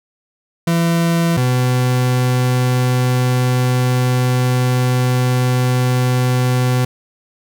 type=tone pair in turn; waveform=40% pulse; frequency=168.1 / 125.93 Hz; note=E3 / B2; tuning=+34 / +34 cents; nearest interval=perfect fourth; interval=500 cents; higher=first; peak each=-12 dBFS; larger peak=neither; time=0.67-1.37 / 1.37-6.85 s; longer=second; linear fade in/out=5 ms; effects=none